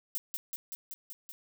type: noise with echo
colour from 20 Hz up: violet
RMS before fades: -34 dBFS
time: 0.15-0.18 s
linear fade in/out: 0 ms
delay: 190 ms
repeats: 6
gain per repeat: -2 dB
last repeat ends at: 1.32 s
effects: none